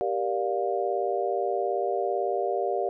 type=chord; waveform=sine; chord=G minor seventh; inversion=none; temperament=just; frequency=392 / 470.4 / 588 / 705.6 Hz; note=G4 / Bb4 / D5 / F5; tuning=0 / +16 / +2 / +18 cents; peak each=-29 / -31 / -31 / -29 dBFS; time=0.01-2.89 s; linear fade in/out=0 ms; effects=none